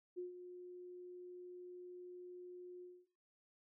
sine tone with ADSR envelope, 358.7 Hz, F4, 46 cents sharp, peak -40 dBFS, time 0.16-3.07 s, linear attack 26 ms, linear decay 130 ms, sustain -9 dB, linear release 250 ms, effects noise-tail reverb RT60 0.5 s tail -19 dB re dry

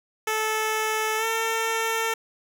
10% pulse tone with pitch glide, 435.9 to 450.8 Hz, A4 to A4, -16 to +42 cents, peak -15 dBFS, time 0.27-2.14 s, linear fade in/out 5 ms, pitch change +58 cents, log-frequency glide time 1.17-1.25 s, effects none

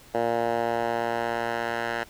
10% pulse tone with band-pass filter sweep, 117 Hz, A#2, 7 cents sharp, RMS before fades -27 dBFS, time 0.14-2.04 s, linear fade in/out 10 ms, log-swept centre 670 to 1400 Hz, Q 1.4, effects pink hiss -51 dBFS RMS until 2.09 s

